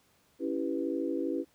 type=chord; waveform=sine; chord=C# half-diminished seventh; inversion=none; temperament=equal; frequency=277.2 / 329.6 / 392 / 493.9 Hz; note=C#4 / E4 / G4 / B4; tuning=0 / 0 / 0 / 0 cents; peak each=-34 / -33 / -37 / -37 dBFS; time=0.39-1.45 s; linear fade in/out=50 ms; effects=pink hiss -67 dBFS RMS until 1.54 s + high-pass 80 Hz 12 dB/octave